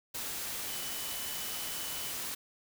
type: tone in noise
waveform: sine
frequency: 2991 Hz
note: F#7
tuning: 18 cents sharp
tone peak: -46 dBFS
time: 0.68-2.12 s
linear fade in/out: 10 ms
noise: white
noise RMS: -38 dBFS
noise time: 0.14-2.35 s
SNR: -11 dB
effects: none